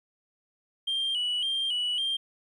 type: tone with vibrato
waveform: sine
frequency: 3062 Hz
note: G7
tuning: 41 cents flat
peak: -24 dBFS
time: 0.87-2.17 s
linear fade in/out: 10 ms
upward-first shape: square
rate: 1.8 Hz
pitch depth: 67 cents each way
effects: tanh soft clip ceiling -24 dBFS + 11-bit